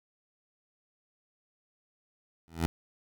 15% pulse tone with exponential growth, 82.41 Hz, E2, in tune, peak -16 dBFS, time 2.48-2.66 s, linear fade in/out 0 ms, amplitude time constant 39 ms, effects none

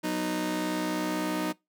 sawtooth chord, B major, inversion second, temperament just, 185.21 / 246.9 / 308.7 Hz, F#3 / B3 / D#4, +2 / 0 / -14 cents, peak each -30 / -32 / -26 dBFS, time 0.03-1.53 s, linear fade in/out 20 ms, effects noise-tail reverb RT60 0.2 s tail -23 dB re dry

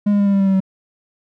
triangle tone with pitch steps, 205.8 / 203.6 / 201.3 / 199.13 / 196.96 / 194.81 / 192.68 / 190.58 Hz, G#3 / G#3 / G3 / G3 / G3 / G3 / G3 / G3, -16 / -34 / +46 / +27 / +8 / -11 / -30 / -49 cents, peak -10 dBFS, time 0.06-0.604 s, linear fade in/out 10 ms, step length 68 ms, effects none

